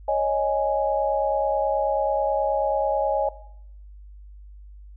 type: chord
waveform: sine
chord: C# suspended second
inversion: none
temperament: just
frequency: 554.4 / 623.7 / 831.5 Hz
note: C#5 / D#5 / G#5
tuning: 0 / +4 / +2 cents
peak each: -24 dBFS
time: 0.08-3.29 s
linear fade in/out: 5 ms
effects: noise-tail reverb RT60 0.7 s tail -17 dB re dry + added 50 Hz sine -41 dBFS peak until 4.96 s